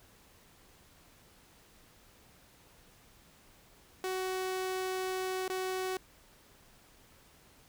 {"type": "tone with dropouts", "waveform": "sawtooth", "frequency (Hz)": 373.9, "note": "F#4", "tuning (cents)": 18, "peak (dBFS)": -29, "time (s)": [4.04, 5.97], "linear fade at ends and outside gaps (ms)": 1, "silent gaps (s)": [5.48, 5.499], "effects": ["pink hiss -61 dBFS RMS until 7.68 s"]}